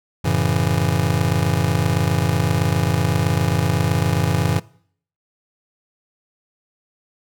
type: chord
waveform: square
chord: F# minor seventh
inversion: none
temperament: just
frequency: 92.5 / 111 / 138.75 / 166.5 Hz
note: F#2 / A2 / C#3 / E3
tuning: 0 / +16 / +2 / +18 cents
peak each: -23 dBFS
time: 0.24-4.6 s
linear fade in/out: 10 ms
effects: noise-tail reverb RT60 0.6 s tail -22 dB re dry